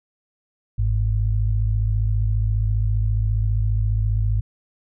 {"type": "tone pair together", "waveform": "sine", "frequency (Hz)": [50.69, 105.5], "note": ["G#1", "G#2"], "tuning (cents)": [-41, 28], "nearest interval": "octave + minor second", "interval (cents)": 1269, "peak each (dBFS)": -20, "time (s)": [0.78, 4.41], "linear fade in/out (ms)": 10, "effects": []}